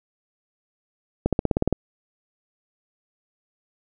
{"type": "accelerating click train", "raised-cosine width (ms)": 2, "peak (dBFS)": -6, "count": 9, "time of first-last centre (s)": [1.26, 1.727], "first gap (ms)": 67, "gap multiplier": 0.96, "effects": []}